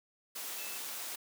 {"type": "tone in noise", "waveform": "sine", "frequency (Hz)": 2637, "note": "E7", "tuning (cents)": 0, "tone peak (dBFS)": -48, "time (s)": [0.57, 0.78], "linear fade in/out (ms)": 10, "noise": "white", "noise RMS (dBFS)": -41, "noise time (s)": [0.35, 1.16], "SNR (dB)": -10, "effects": ["high-pass 300 Hz 12 dB/octave"]}